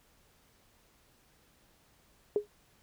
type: tone with exponential decay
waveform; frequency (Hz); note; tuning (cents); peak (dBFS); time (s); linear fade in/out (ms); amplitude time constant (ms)
sine; 415.3; G#4; 0; -21; 2.36-2.47; 1; 22
effects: pink hiss -66 dBFS RMS until 2.82 s